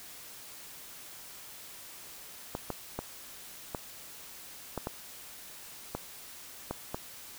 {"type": "clicks", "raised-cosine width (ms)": 1, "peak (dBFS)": -19, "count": 9, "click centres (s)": [2.551, 2.703, 2.99, 3.748, 4.777, 4.871, 5.95, 6.71, 6.945], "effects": ["white hiss -48 dBFS RMS until 7.38 s"]}